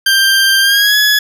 20% pulse tone with pitch glide, 1579 to 1692.3 Hz, G6 to G#6, +12 to +32 cents, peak -3 dBFS, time 0.06-1.19 s, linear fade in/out 5 ms, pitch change +120 cents, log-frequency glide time 0.61-0.97 s, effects none

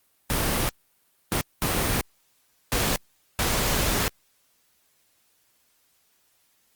pink noise bursts at uneven times, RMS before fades -24 dBFS, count 5, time 0.3-0.69 / 1.32-1.41 / 1.62-2.01 / 2.72-2.96 / 3.39-4.08 s, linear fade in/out 0 ms, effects white hiss -66 dBFS RMS until 6.75 s + Opus 32 kbps

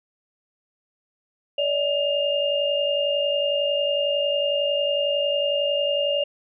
sine tone cluster, 572 / 623 / 2819 Hz, D5 / D#5 / F7, -46 / +2 / +16 cents, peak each -22 / -29 / -25 dBFS, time 1.58-6.24 s, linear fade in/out 5 ms, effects none

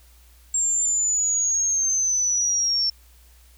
sine linear sweep, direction down, 7459 to 5410 Hz, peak -19 dBFS, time 0.54-2.9 s, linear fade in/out 5 ms, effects added 60 Hz sine -50 dBFS peak until 3.57 s + white hiss -57 dBFS RMS until 3.57 s

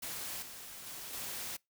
white noise with level steps, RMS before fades -41 / -48 / -45 / -41 dBFS, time 0.02-1.57 s, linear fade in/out 10 ms, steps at 0.42 / 0.86 / 1.13 s, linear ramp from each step 5 ms, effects noise-tail reverb RT60 0.2 s tail -25 dB re dry

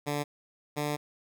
10% pulse tone pair in turn, 146 / 147.87 Hz, D3 / D3, -10 / +12 cents, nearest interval unison, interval 22 cents, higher second, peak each -21 dBFS, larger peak neither, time 0.06-0.24 / 0.76-0.97 s, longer second, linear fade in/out 20 ms, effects none

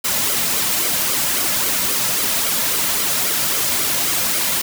white noise with flanger, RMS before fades -19 dBFS, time 0.04-4.62 s, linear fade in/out 10 ms, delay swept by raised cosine 1.1 to 2.7 ms, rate 3.7 Hz, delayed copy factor -0.55, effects none

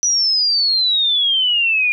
sine exponential sweep, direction down, 5920 to 2404 Hz, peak -13 dBFS, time 0.03-1.92 s, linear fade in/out 0 ms, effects none

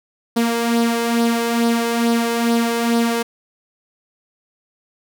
sawtooth tone with flanger, 233.1 Hz, A#3, in tune, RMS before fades -18 dBFS, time 0.36-3.23 s, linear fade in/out 10 ms, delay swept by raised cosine 0.2 to 2 ms, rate 2.3 Hz, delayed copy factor +0.5, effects none

